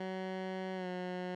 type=tone with pitch glide; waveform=15% pulse; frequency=187.7 to 181.31 Hz; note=F#3 to F#3; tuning=+25 to -35 cents; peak=-31 dBFS; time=0-1.35 s; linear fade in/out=5 ms; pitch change=-60 cents; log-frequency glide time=0.75-0.87 s; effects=low-pass 3000 Hz 12 dB/octave